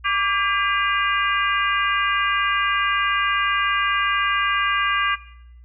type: harmonic tone with a mistuned harmonic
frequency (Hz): 402.8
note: G4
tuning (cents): +47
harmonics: 3 / 4 / 5 / 6 / 7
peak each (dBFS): -22 / -24 / -27 / -27 / -27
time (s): 0.04-5.16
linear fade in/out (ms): 20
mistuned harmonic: 3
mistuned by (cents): -61
effects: noise-tail reverb RT60 0.8 s tail -18 dB re dry + added 60 Hz sine -42 dBFS peak until 5.64 s